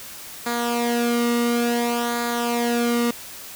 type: tone with flanger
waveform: sawtooth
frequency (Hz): 237.6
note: A#3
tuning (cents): +33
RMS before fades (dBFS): -22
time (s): 0.46-3.11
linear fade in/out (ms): 5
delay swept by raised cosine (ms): 0.35 to 1.24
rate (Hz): 0.57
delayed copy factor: -0.7
effects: white hiss -38 dBFS RMS until 3.55 s